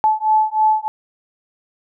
sine beating tone pair, 864 / 867.2 Hz, A5 / A5, -32 / -25 cents, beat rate 3.2 Hz, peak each -16 dBFS, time 0.04-0.88 s, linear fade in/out 0 ms, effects none

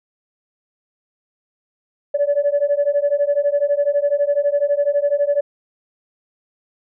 sine beating tone pair, 569 / 581 Hz, C#5 / D5, +45 / -19 cents, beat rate 12 Hz, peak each -17 dBFS, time 2.14-5.41 s, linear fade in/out 10 ms, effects tanh soft clip ceiling -9 dBFS

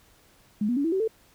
sine tone with pitch steps, 209.4 / 243.3 / 282.8 / 328.6 / 381.8 / 443.7 Hz, G#3 / B3 / C#4 / E4 / G4 / A4, +15 / -26 / +35 / -5 / -46 / +14 cents, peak -22 dBFS, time 0.61-1.078 s, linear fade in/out 5 ms, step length 78 ms, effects pink hiss -59 dBFS RMS until 1.34 s

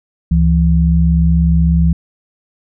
sine tone pair together, 70.05 / 166.5 Hz, C#2 / E3, +19 / +18 cents, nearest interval octave + minor third, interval 1499 cents, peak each -11 dBFS, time 0.31-1.93 s, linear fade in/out 5 ms, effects none

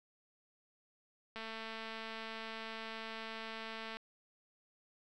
click train, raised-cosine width 0.3 ms, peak -29 dBFS, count 583, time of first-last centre 1.36-3.97 s, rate 223 Hz, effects none

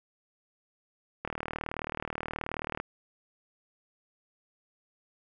click train, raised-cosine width 0.5 ms, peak -18 dBFS, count 61, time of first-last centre 1.25-2.8 s, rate 38.7 Hz, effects none

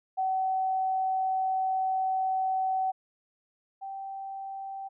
sine tone pair in turn, 758 / 778.4 Hz, F#5 / G5, +42 / -12 cents, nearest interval unison, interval 46 cents, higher second, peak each -25 / -35 dBFS, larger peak first, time 0.17-2.92 / 3.81-4.89 s, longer first, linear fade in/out 20 ms, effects none

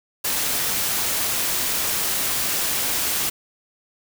white noise, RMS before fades -23 dBFS, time 0.24-3.3 s, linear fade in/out 10 ms, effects none

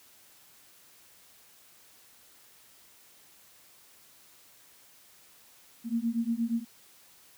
sine beating tone pair, 227.2 / 235.7 Hz, A#3 / A#3, -44 / +19 cents, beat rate 8.5 Hz, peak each -30 dBFS, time 5.84-6.65 s, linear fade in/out 50 ms, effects white hiss -58 dBFS RMS until 7.37 s + high-pass 60 Hz 12 dB/octave

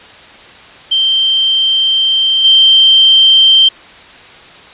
sine tone with level steps, 3136 Hz, G7, in tune, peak -8 / -3 dBFS, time 0.91-3.69 s, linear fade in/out 10 ms, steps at 2.44 s, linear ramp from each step 10 ms, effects white hiss -36 dBFS RMS until 4.73 s + resampled to 8000 Hz

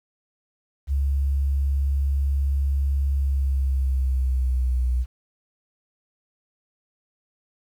sine tone with pitch glide, 69.2 to 62.01 Hz, C#2 to B1, -2 to +8 cents, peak -19 dBFS, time 0.87-5.06 s, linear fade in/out 50 ms, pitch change -190 cents, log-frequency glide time 3.13-4.89 s, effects 9-bit

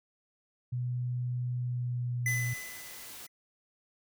sine tone with pitch glide, 123.6 to 121.69 Hz, B2 to B2, +2 to -25 cents, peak -30 dBFS, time 0.72-2.54 s, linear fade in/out 10 ms, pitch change -27 cents, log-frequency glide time 1.55-2.35 s
square tone with exponential decay, 2010 Hz, B6, 30 cents sharp, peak -28 dBFS, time 2.26-3.28 s, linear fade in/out 2 ms, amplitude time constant 220 ms
white noise, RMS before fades -46 dBFS, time 2.27-3.27 s, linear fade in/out 10 ms
effects none

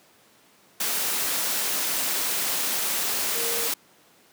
sine tone in noise, 466.2 Hz, A#4, in tune, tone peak -33 dBFS, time 3.35-3.68 s, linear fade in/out 5 ms, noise white, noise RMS -26 dBFS, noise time 0.8-3.74 s, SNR -10 dB, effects pink hiss -57 dBFS RMS until 4.32 s + high-pass 200 Hz 12 dB/octave

